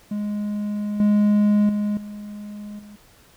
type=tone with level steps; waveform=triangle; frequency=207.7 Hz; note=G#3; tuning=in tune; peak=-21 / -12 / -18 / -30 / -38 dBFS; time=0.11-2.96 s; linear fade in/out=5 ms; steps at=1 / 1.69 / 1.97 / 2.79 s; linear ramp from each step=2 ms; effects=pink hiss -53 dBFS RMS until 3.36 s